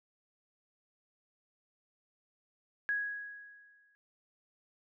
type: tone with exponential decay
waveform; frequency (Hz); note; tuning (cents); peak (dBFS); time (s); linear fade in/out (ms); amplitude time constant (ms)
sine; 1661.2; G#6; 0; -28; 2.89-3.95; 0; 230
effects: none